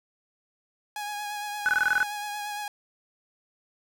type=tone with vibrato; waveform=sawtooth; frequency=830 Hz; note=G#5; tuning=1 cent flat; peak=-28 dBFS; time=0.96-2.68 s; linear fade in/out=2 ms; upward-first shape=triangle; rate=8.7 Hz; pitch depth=27 cents each way
type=tone bursts; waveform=sine; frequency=1500 Hz; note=F#6; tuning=23 cents sharp; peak=-19 dBFS; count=8; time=1.66-2.03 s; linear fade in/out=0 ms; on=27 ms; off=22 ms
effects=none